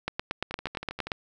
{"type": "two click trains", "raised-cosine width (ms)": 0.3, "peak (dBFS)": [-20, -12], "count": [8, 10], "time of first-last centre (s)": [[0.51, 1.07], [0.08, 1.118]], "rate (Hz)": [12.5, 8.67], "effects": []}